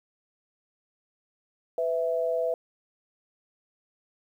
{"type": "tone pair together", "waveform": "sine", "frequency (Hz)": [500, 658.2], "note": ["B4", "E5"], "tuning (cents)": [21, -3], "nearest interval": "perfect fourth", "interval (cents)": 476, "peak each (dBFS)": -27, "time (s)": [1.78, 2.54], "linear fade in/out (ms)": 2, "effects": ["10-bit"]}